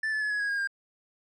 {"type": "tone with pitch steps", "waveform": "triangle", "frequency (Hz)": [1760, 1732.8, 1706, 1679.6, 1653.6, 1628, 1602.8], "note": ["A6", "A6", "G#6", "G#6", "G#6", "G#6", "G6"], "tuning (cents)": [0, -27, 46, 19, -8, -35, 38], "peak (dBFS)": -25, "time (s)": [0.03, 0.674], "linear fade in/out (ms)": 5, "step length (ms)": 92, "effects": ["resampled to 24000 Hz"]}